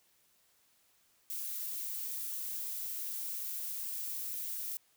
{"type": "noise", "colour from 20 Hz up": "violet", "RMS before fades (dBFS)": -39, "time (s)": [1.3, 4.77], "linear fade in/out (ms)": 0, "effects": ["white hiss -70 dBFS RMS until 4.96 s"]}